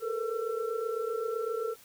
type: tone cluster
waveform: sine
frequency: 429.8 / 457.6 / 495.7 / 1345 Hz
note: A4 / A#4 / B4 / E6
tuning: -41 / -32 / +6 / +34 cents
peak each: -36 / -32 / -40 / -39 dBFS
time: 0-1.76 s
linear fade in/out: 50 ms
effects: white hiss -56 dBFS RMS until 1.84 s